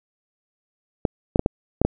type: clicks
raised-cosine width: 2 ms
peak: -4 dBFS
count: 6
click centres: 1.052 / 1.359 / 1.394 / 1.461 / 1.816 / 1.85 s
effects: none